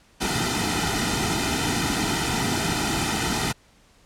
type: noise with comb filter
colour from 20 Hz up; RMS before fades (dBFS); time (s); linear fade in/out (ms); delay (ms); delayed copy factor
pink; -24; 0.2-3.53; 20; 1.8; -0.85
effects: pink hiss -57 dBFS RMS until 4.05 s + low-pass 9000 Hz 12 dB/octave